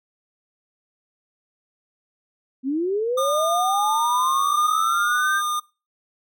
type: linear sweep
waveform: sine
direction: up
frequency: 250.8 to 1600 Hz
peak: -20 dBFS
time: 2.63-5.42 s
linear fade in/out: 50 ms
type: tone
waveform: square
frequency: 1213 Hz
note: D#6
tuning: 44 cents flat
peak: -23 dBFS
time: 3.17-5.6 s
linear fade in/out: 10 ms
effects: noise-tail reverb RT60 0.3 s tail -21 dB re dry